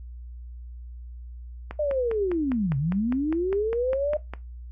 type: click train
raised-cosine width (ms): 0.5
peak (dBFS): -19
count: 14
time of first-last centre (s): 1.71-4.336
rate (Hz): 4.95
type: linear two-way sweep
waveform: sine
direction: down then up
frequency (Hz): 611 to 130.81 to 611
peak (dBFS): -22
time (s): 1.79-4.17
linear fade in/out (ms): 5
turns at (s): 2.77
effects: noise-tail reverb RT60 0.2 s tail -17 dB re dry + added 60 Hz sine -37 dBFS peak until 4.71 s